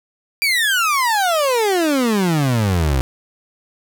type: exponential sweep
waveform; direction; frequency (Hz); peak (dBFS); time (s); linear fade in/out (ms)
30% pulse; down; 2388 to 62.2; -12; 0.42-3.01; 0
effects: none